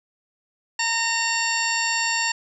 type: harmonic tone with a mistuned harmonic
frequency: 917 Hz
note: A#5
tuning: 29 cents flat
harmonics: 1 / 2 / 3 / 4 / 5 / 6 / 8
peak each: -28 / -26 / -27 / -37 / -29 / -32 / -28 dBFS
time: 0.79-2.32 s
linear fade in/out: 5 ms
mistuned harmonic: 5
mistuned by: -27 cents
effects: none